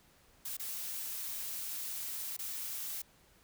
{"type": "noise with dropouts", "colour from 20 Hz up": "blue", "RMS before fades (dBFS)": -40, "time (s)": [0.45, 3.02], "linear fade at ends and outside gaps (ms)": 5, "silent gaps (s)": [[0.569, 0.595], [2.367, 2.389]], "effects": ["pink hiss -65 dBFS RMS until 3.43 s"]}